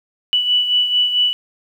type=beating tone pair; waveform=sine; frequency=2960 / 2964.5 Hz; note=F#7 / F#7; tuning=0 / +3 cents; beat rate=4.5 Hz; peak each=-14 / -22 dBFS; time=0.33-1.33 s; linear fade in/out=0 ms; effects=8-bit